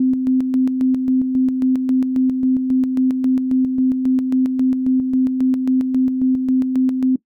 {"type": "tone with tremolo", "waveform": "sine", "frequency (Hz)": 258.6, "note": "C4", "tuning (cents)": -20, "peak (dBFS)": -12, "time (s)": [0, 7.16], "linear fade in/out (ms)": 5, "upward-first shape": "square", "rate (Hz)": 3.7, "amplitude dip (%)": 45, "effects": ["noise-tail reverb RT60 0.1 s tail -20 dB re dry"]}